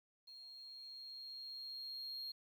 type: tone with level ramp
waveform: sine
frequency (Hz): 4245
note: C8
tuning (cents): +24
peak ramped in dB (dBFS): -53 to -40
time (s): 0.27-2.32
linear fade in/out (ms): 10
effects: tanh soft clip ceiling -42 dBFS + 12-bit